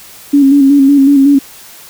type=tone with vibrato; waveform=sine; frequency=278.1 Hz; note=C#4; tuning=6 cents sharp; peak=-3 dBFS; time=0.33-1.39 s; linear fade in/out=10 ms; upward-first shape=square; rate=5.4 Hz; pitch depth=41 cents each way; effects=white hiss -35 dBFS RMS until 1.89 s